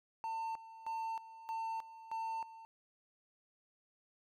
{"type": "tone with tremolo", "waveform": "triangle", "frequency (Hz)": 899, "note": "A5", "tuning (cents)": 37, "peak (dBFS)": -35, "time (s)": [0.24, 2.65], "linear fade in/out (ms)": 0, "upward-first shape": "square", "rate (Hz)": 1.6, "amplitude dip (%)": 80, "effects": []}